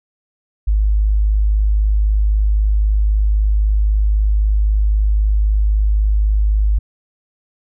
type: tone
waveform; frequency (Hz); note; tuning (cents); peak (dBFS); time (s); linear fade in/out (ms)
sine; 51.91; G#1; 0; -11; 0.67-6.79; 10
effects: none